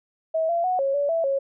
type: tone with pitch steps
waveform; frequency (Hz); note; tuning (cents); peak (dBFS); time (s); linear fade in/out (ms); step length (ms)
sine; 644 / 682 / 736 / 547 / 572 / 661 / 548; E5 / F5 / F#5 / C#5 / D5 / E5 / C#5; -41 / -41 / -9 / -23 / -46 / +5 / -20; -20; 0.34-1.39; 10; 150
effects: none